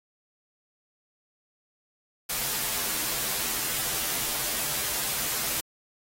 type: noise with comb filter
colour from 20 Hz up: white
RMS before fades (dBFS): -29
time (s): 2.29-5.61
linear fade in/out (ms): 10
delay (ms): 11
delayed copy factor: -0.8
effects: AAC 48 kbps